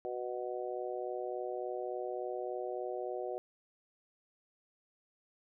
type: harmonic tone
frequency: 123.47 Hz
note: B2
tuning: in tune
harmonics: 3 / 4 / 5 / 6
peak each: -40 / -41 / -42 / -43 dBFS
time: 0.05-3.38 s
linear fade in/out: 0 ms
effects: none